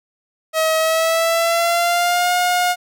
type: tone with pitch glide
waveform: sawtooth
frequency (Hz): 638 to 716.1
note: D#5 to F5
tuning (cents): +43 to +43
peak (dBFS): -11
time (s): 0.53-2.76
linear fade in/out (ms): 50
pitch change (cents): +200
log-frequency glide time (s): 0.78-2.33
effects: none